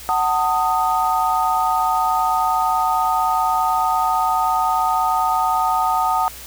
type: chord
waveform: sine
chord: D# diminished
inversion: first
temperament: just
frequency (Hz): 746.7 / 896 / 1244.5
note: F#5 / A5 / D#6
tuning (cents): +16 / +31 / 0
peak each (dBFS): -20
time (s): 0.09-6.28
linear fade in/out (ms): 0
effects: added 60 Hz sine -42 dBFS peak until 6.46 s + white hiss -37 dBFS RMS until 6.46 s